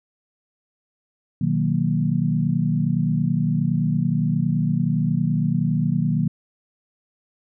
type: chord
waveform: sine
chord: B major seventh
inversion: none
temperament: equal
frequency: 123.47 / 155.56 / 185 / 233.1 Hz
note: B2 / D#3 / F#3 / A#3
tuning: 0 / 0 / 0 / 0 cents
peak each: -26 / -21 / -24 / -25 dBFS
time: 1.41-6.28 s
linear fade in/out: 5 ms
effects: none